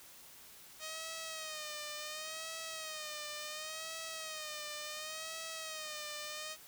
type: tone with vibrato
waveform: 5% pulse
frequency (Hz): 622.3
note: D#5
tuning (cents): 0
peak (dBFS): -30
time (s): 0.79-6.57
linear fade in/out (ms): 50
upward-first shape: sine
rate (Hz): 0.7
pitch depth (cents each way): 69
effects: white hiss -56 dBFS RMS until 6.67 s